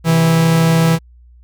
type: tone pair together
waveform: 45% pulse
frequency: 130.81 / 163.97 Hz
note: C3 / E3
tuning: 0 / -9 cents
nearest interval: major third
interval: 391 cents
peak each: -21 / -10 dBFS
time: 0.04-0.99 s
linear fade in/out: 50 ms
effects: added 60 Hz sine -41 dBFS peak until 1.43 s